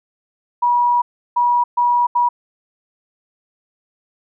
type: tone bursts at uneven times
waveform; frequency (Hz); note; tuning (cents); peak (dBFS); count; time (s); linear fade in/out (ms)
sine; 966; B5; -39; -12; 4; 0.62-1.02 / 1.36-1.64 / 1.77-2.07 / 2.15-2.29; 10
effects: none